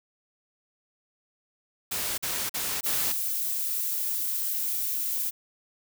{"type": "noise bursts", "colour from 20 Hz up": "white", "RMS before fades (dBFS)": -30, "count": 4, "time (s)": [1.91, 3.125], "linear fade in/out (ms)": 10, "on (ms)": 270, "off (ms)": 45}
{"type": "noise", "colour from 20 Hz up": "violet", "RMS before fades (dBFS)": -29, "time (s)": [2.83, 5.31], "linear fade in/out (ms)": 20}
{"effects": []}